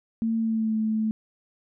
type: tone with pitch glide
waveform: sine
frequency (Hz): 225.8 to 218.5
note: A3 to A3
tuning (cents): +45 to -12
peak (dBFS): -22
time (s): 0.22-1.11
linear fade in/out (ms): 0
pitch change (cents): -57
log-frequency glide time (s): 0.38-0.76
effects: none